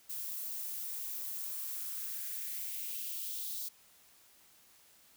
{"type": "noise with high-pass filter sweep", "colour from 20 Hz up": "violet", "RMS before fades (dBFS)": -40, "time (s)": [0.09, 3.69], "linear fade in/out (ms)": 10, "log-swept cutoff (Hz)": [370, 4200], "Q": 2.7, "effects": ["white hiss -63 dBFS RMS until 5.16 s"]}